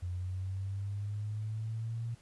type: linear sweep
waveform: sine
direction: up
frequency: 88.4 to 117.2 Hz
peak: -34 dBFS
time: 0.02-2.15 s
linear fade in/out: 10 ms
effects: pink hiss -63 dBFS RMS until 2.21 s + resampled to 24000 Hz